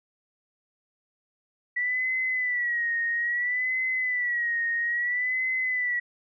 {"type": "tone with vibrato", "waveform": "sine", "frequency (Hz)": 1949, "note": "B6", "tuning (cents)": -23, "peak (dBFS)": -24, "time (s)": [1.76, 6], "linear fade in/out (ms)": 10, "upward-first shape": "sine", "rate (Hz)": 0.6, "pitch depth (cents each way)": 80, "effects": []}